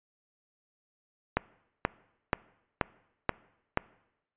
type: click train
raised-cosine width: 0.5 ms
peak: -9 dBFS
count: 6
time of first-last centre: 1.37-3.774 s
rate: 2.08 Hz
effects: noise-tail reverb RT60 0.9 s tail -22 dB re dry + resampled to 8000 Hz